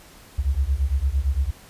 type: beating tone pair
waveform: sine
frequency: 64 / 72.8 Hz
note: C2 / D2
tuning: -38 / -15 cents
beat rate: 8.8 Hz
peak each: -22 dBFS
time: 0.38-1.51 s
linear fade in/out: 10 ms
effects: pink hiss -48 dBFS RMS until 1.69 s + resampled to 32000 Hz